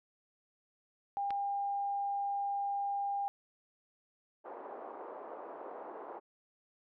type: tone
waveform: sine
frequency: 802 Hz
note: G5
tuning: 39 cents sharp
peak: -32 dBFS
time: 1.17-3.28 s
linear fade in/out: 0 ms
type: click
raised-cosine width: 0.3 ms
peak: -27 dBFS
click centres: 1.306 s
type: band-pass noise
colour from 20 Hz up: white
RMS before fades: -46 dBFS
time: 4.44-6.2 s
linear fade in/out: 20 ms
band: 350 to 920 Hz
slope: 24 dB/octave
effects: none